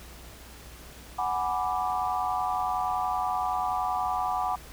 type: chord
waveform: sine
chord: G# half-diminished seventh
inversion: third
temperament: equal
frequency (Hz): 740 / 830.6 / 987.8 / 1174.7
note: F#5 / G#5 / B5 / D6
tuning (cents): 0 / 0 / 0 / 0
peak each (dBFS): -29 / -33 / -32 / -32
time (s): 1.18-4.56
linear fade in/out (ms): 10
effects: added 60 Hz sine -48 dBFS peak until 4.72 s + pink hiss -48 dBFS RMS until 4.72 s